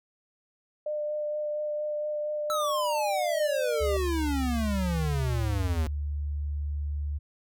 sine tone with vibrato, 600 Hz, D5, 37 cents sharp, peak -28 dBFS, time 0.86-3.97 s, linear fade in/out 5 ms, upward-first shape sine, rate 4.3 Hz, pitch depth 11 cents each way
square exponential sweep, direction down, 1330 to 76.7 Hz, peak -28 dBFS, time 2.5-5.87 s, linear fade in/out 0 ms
sine tone with pitch glide, 70.9 to 73.02 Hz, C#2 to D2, +40 to -9 cents, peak -28 dBFS, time 3.8-7.19 s, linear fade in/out 20 ms, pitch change +51 cents, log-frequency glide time 4.72-5.87 s
effects none

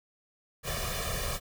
pink noise with comb filter, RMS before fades -33 dBFS, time 0.63-1.4 s, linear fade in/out 50 ms, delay 1.7 ms, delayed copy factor +1, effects none

